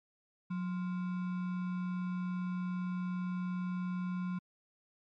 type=tone with sample-and-hold; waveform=sine; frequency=181.3 Hz; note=F#3; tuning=35 cents flat; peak=-33 dBFS; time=0.5-4.39 s; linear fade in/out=10 ms; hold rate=1225 Hz; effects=low-pass 2000 Hz 12 dB/octave + MP3 64 kbps